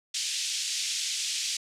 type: band-pass noise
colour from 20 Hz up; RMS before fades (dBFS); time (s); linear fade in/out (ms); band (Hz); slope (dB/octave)
white; -31; 0.14-1.57; 5; 2600 to 7400; 24
effects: low-pass 12000 Hz 12 dB/octave